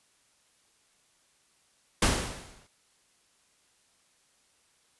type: noise with exponential decay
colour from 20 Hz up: pink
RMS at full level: -21 dBFS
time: 2.02-2.67 s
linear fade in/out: 5 ms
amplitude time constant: 140 ms
effects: white hiss -67 dBFS RMS until 4.99 s + resampled to 24000 Hz

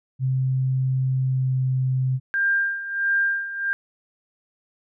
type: tone with pitch glide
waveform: sine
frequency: 130.81 to 129.98 Hz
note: C3 to C3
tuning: 0 to -11 cents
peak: -19 dBFS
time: 0.19-2.2 s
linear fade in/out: 50 ms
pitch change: -11 cents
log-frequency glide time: 1.24-1.56 s
type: tone with tremolo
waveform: sine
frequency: 1596 Hz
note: G6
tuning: 31 cents sharp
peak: -17 dBFS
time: 2.34-3.73 s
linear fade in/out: 0 ms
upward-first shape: sine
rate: 1.5 Hz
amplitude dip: 75%
effects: none

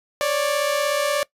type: tone pair together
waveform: sawtooth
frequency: 550.7 / 587.3 Hz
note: C#5 / D5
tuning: -11 / 0 cents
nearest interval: minor second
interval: 111 cents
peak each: -21 / -17 dBFS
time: 0.21-1.23 s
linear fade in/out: 0 ms
effects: noise-tail reverb RT60 0.1 s tail -21 dB re dry + resampled to 32000 Hz

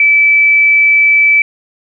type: tone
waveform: sine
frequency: 2310 Hz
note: D7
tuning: 29 cents flat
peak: -5 dBFS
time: 0-1.42 s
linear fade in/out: 2 ms
effects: none

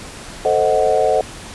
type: chord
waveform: sine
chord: A diminished seventh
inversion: none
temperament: equal with one note detuned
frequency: 443.1 / 523.3 / 622.3 / 740 Hz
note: A4 / C5 / Eb5 / Gb5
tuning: +12 / 0 / 0 / 0 cents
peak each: -18 dBFS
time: 0.45-1.21 s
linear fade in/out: 2 ms
effects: pink hiss -34 dBFS RMS until 1.54 s + resampled to 24000 Hz

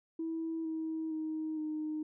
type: tone with pitch steps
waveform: sine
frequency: 325.6 / 319.6 / 313.8 / 308 Hz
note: E4 / D#4 / D#4 / D#4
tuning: -21 / +47 / +15 / -17 cents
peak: -33 dBFS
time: 0.19-2.03 s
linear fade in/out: 5 ms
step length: 460 ms
effects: tanh soft clip ceiling -29 dBFS

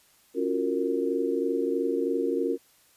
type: chord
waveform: sine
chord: Gb major seventh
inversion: second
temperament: just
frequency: 277.5 / 346.9 / 370 / 462.5 Hz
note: Db4 / F4 / Gb4 / Bb4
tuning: +2 / -12 / 0 / -14 cents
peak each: -30 / -30 / -31 / -28 dBFS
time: 0.34-2.58 s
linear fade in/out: 50 ms
effects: white hiss -61 dBFS RMS until 2.96 s + resampled to 32000 Hz

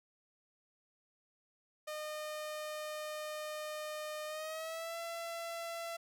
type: tone with pitch glide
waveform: sawtooth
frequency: 610 to 672.9 Hz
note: D#5 to E5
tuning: -34 to +35 cents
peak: -36 dBFS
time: 1.87-5.97 s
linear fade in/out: 10 ms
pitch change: +169 cents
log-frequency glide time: 4.26-4.98 s
effects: none

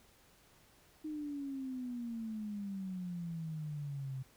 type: exponential sweep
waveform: sine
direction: down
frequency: 311.1 to 130 Hz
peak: -38 dBFS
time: 1.04-4.23 s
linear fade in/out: 10 ms
effects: pink hiss -65 dBFS RMS until 4.36 s

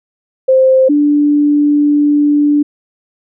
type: tone pair in turn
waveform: sine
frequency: 523.3 / 292.9 Hz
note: C5 / D4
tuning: 0 / -5 cents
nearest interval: minor seventh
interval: 1005 cents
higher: first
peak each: -5 / -7 dBFS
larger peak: first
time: 0.48-0.89 / 0.89-2.63 s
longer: second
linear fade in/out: 10 ms
effects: none

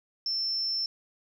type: tone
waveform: sine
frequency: 5350 Hz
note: E8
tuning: 25 cents sharp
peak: -27 dBFS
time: 0.26-0.86 s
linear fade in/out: 2 ms
effects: 10-bit

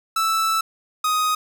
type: tone pair in turn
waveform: 45% pulse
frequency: 1318.5 / 1250.6 Hz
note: E6 / D#6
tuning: 0 / +8 cents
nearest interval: minor second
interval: 92 cents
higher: first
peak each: -18 dBFS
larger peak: neither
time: 0.16-0.61 / 1.04-1.35 s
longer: first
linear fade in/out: 5 ms
effects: 9-bit

